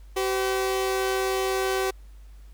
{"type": "tone pair together", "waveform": "sawtooth", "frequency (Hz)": [382.1, 510], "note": ["G4", "C5"], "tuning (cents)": [-44, -44], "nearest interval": "perfect fourth", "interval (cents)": 500, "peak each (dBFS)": [-20, -28], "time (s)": [0.16, 1.91], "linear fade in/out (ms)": 10, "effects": ["added 50 Hz sine -43 dBFS peak until 2.53 s", "pink hiss -62 dBFS RMS until 2.53 s"]}